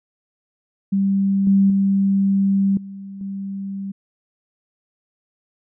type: tone with level steps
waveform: sine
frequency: 196 Hz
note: G3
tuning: in tune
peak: -15 / -11 / -14 / -31 / -25 dBFS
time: 0.92-3.92 s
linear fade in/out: 10 ms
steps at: 1.47 / 1.7 / 2.77 / 3.21 s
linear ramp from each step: 2 ms
effects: none